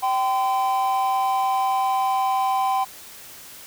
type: tone pair together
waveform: triangle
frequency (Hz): 775.2 / 1025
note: G5 / C6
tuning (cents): -20 / -36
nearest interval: perfect fourth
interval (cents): 484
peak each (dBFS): -18 / -21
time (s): 0.02-2.85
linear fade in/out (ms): 20
effects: tanh soft clip ceiling -11 dBFS + white hiss -42 dBFS RMS until 3.66 s